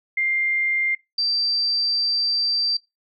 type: tone pair in turn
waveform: sine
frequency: 2100 / 4686 Hz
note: C7 / D8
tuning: +6 / -5 cents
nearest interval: octave + major second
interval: 1389 cents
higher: second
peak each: -19 dBFS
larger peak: neither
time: 0.17-0.95 / 1.18-2.77 s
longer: second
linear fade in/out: 5 ms
effects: noise-tail reverb RT60 0.2 s tail -22 dB re dry